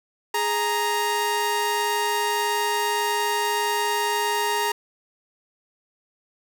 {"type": "tone pair together", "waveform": "sawtooth", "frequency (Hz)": [415.3, 932.3], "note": ["G#4", "A#5"], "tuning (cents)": [0, 0], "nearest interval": "octave + major second", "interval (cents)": 1400, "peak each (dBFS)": [-23, -19], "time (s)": [0.34, 4.72], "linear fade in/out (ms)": 5, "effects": []}